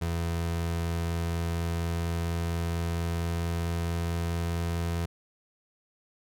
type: tone with pitch glide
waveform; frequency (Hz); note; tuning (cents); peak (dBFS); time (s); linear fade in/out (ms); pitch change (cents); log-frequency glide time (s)
30% pulse; 84.1 to 84.64; E2 to E2; +35 to +46; -25; 0.01-5.06; 10; +11; 0.83-4.85
effects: none